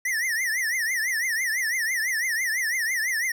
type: tone with vibrato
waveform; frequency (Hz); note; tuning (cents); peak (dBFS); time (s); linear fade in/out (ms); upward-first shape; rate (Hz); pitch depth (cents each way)
square; 1910; A#6; +42; -24; 0.05-3.32; 5; triangle; 6; 200
effects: none